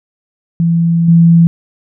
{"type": "tone with level steps", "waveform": "sine", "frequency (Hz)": 167.8, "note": "E3", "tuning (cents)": 31, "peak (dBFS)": [-8, -3], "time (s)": [0.6, 1.47], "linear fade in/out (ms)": 0, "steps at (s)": 1.08, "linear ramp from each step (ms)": 5, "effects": []}